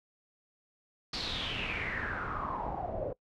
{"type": "noise with low-pass filter sweep", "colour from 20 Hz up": "pink", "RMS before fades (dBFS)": -36, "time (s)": [1.13, 3.13], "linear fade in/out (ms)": 5, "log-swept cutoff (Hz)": [4600, 530], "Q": 6.9, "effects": ["noise-tail reverb RT60 0.1 s tail -22 dB re dry"]}